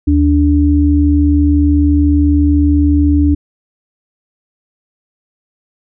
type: tone pair together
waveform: sine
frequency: 77.02 / 291 Hz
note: D#2 / D4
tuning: -17 / -16 cents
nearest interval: octave + major seventh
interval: 2301 cents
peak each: -10 dBFS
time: 0.07-3.35 s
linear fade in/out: 10 ms
effects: none